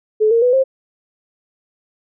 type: tone with pitch steps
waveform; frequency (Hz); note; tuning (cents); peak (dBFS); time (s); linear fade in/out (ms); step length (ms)
sine; 430.9 / 461.8 / 495 / 530.5; A4 / A#4 / B4 / C5; -36 / -16 / +4 / +24; -10; 0.2-0.64; 20; 110
effects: none